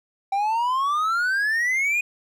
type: exponential sweep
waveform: triangle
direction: up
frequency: 774 to 2489 Hz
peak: -18 dBFS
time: 0.32-2.01 s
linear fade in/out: 5 ms
effects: none